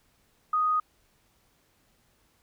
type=tone; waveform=sine; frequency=1244.5 Hz; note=D#6; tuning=in tune; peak=-22 dBFS; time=0.53-0.8 s; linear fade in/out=5 ms; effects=pink hiss -67 dBFS RMS until 2.42 s